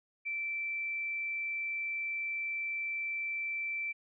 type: tone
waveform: sine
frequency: 2334 Hz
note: D7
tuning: 11 cents flat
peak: -33 dBFS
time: 0.25-3.93 s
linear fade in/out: 20 ms
effects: none